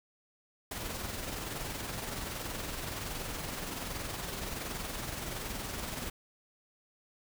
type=noise with amplitude modulation; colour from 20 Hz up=pink; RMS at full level=-37 dBFS; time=0.71-6.1 s; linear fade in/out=5 ms; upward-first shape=sine; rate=21.3 Hz; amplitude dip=40%; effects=none